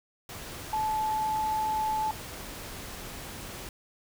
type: tone in noise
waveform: sine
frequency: 867 Hz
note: A5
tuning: 26 cents flat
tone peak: -26 dBFS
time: 0.73-2.11 s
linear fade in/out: 2 ms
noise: pink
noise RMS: -41 dBFS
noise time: 0.29-3.69 s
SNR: +12 dB
effects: none